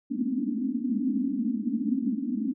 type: band-pass noise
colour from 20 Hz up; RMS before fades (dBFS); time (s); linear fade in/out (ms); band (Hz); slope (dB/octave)
white; -28; 0.1-2.54; 20; 210 to 290; 96
effects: none